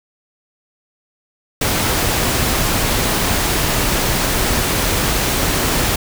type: noise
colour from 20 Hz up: pink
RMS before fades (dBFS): -17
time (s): 1.61-5.96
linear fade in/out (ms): 5
effects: none